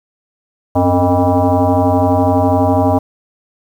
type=tone with frequency modulation; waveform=sine; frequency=262.5 Hz; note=C4; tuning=6 cents sharp; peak=-9 dBFS; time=0.75-2.99 s; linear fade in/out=10 ms; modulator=179 Hz; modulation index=3.6; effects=7-bit